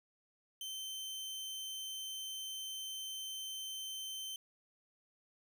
sawtooth tone, 3095 Hz, G7, 23 cents flat, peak -38 dBFS, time 0.61-4.36 s, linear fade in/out 2 ms, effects none

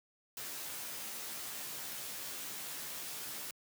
white noise with comb filter, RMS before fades -43 dBFS, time 0.37-3.51 s, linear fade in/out 2 ms, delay 14 ms, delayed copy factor +1, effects high-pass 100 Hz 12 dB/octave

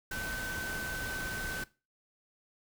sine tone in noise, 1528 Hz, G6, 45 cents flat, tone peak -37 dBFS, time 0.11-1.64 s, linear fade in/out 5 ms, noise pink, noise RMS -40 dBFS, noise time 0.11-1.64 s, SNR 0 dB, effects noise-tail reverb RT60 0.3 s tail -19 dB re dry

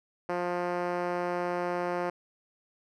5% pulse tone with band-pass filter, 176.6 Hz, F3, 20 cents sharp, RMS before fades -31 dBFS, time 0.29-2.1 s, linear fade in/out 5 ms, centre 450 Hz, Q 0.96, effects none

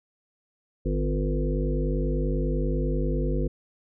harmonic tone with a mistuned harmonic, 50.1 Hz, G1, 38 cents sharp, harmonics 1 / 3 / 5 / 7 / 9 / 10, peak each -25 / -30 / -32 / -33 / -35 / -35 dBFS, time 0.85-3.48 s, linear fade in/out 10 ms, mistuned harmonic 5, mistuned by +19 cents, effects none

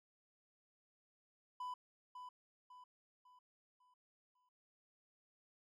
triangle tone with echo, 997 Hz, B5, 16 cents sharp, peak -40 dBFS, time 1.6-1.74 s, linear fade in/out 5 ms, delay 550 ms, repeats 5, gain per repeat -7 dB, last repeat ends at 4.49 s, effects none

